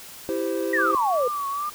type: chord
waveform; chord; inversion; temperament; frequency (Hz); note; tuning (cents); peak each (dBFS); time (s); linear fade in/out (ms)
triangle; C major; first; equal with one note detuned; 329.6 / 392 / 517.2; E4 / G4 / C5; 0 / 0 / -20; -26; 0.29-0.95; 0
type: exponential sweep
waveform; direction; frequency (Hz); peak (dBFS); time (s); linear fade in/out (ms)
sine; down; 1945 to 472.3; -20; 0.73-1.28; 5
type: tone with vibrato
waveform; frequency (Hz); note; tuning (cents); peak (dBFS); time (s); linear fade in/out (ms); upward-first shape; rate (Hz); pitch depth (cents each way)
sine; 1152; D6; -34; -25; 0.78-1.7; 10; triangle; 2.5; 82
effects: white hiss -42 dBFS RMS until 1.74 s